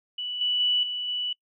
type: tone with level steps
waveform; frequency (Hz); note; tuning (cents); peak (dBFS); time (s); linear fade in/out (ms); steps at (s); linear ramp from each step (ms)
sine; 2960; F#7; 0; -29 / -22 / -20 / -28 / -26; 0.18-1.33; 5; 0.41 / 0.6 / 0.83 / 1.08; 2
effects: noise-tail reverb RT60 0.1 s tail -25 dB re dry